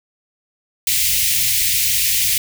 white band-stop noise, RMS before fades -17 dBFS, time 0.87-2.38 s, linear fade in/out 2 ms, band 140 to 2000 Hz, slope 48 dB/octave, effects none

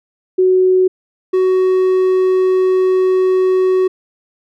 sine / triangle tone pair in turn, 371.2 / 372.8 Hz, F#4 / F#4, +6 / +13 cents, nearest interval unison, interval 7 cents, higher second, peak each -8 dBFS, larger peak neither, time 0.38-0.88 / 1.33-3.88 s, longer second, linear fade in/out 10 ms, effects none

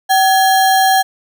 sine tone with sample-and-hold, 765 Hz, G5, 42 cents flat, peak -8 dBFS, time 0.09-1.03 s, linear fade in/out 20 ms, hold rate 2450 Hz, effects none

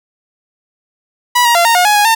sawtooth tone with pitch steps, 978 / 946 / 688 / 924 / 718 / 837 / 828 / 904 Hz, B5 / A#5 / F5 / A#5 / F5 / G#5 / G#5 / A5, -17 / +25 / -26 / -16 / +48 / +13 / -5 / +47 cents, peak -4 dBFS, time 1.35-2.15 s, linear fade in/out 10 ms, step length 100 ms, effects none

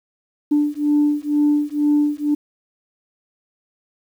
sine beating tone pair, 293.7 / 295.8 Hz, D4 / D4, 0 / +13 cents, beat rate 2.1 Hz, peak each -17 dBFS, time 0.51-2.35 s, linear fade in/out 10 ms, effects tanh soft clip ceiling -9 dBFS + 8-bit

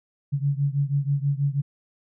sine beating tone pair, 139 / 145.2 Hz, C#3 / D3, +5 / -19 cents, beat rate 6.2 Hz, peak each -23 / -25 dBFS, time 0.32-1.62 s, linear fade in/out 20 ms, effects none

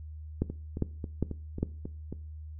two click trains, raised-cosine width 3 ms, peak -23 / -14 dBFS, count 7 / 4, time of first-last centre 0.5-2.126 / 0.42-1.63 s, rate 3.69 / 2.48 Hz, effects noise-tail reverb RT60 0.4 s tail -19 dB re dry + added 77 Hz sine -40 dBFS peak until 2.59 s

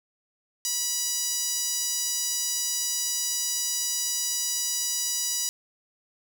sawtooth tone with high-pass filter, 976 Hz, B5, 21 cents flat, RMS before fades -28 dBFS, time 0.65-5.49 s, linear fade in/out 0 ms, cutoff 5800 Hz, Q 2.2, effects none

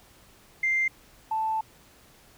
sine tone pair in turn, 2093 / 880 Hz, C7 / A5, 0 / 0 cents, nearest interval octave + minor third, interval 1500 cents, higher first, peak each -21 / -24 dBFS, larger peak first, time 0.63-0.88 / 1.31-1.61 s, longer second, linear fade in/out 5 ms, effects tanh soft clip ceiling -17 dBFS + pink hiss -56 dBFS RMS until 2.37 s

